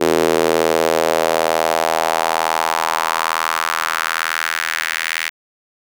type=tone with high-pass filter sweep; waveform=square; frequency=40.54 Hz; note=E1; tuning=28 cents flat; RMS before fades=-18 dBFS; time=0-5.3 s; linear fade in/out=20 ms; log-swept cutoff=380 to 2000 Hz; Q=2.5; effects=none